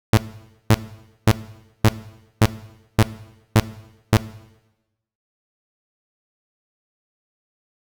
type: tone bursts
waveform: sawtooth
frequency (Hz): 110.1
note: A2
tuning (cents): +2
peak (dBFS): -6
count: 8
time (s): 0.13-4.168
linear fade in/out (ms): 0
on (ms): 41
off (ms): 530
effects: noise-tail reverb RT60 1.0 s tail -17 dB re dry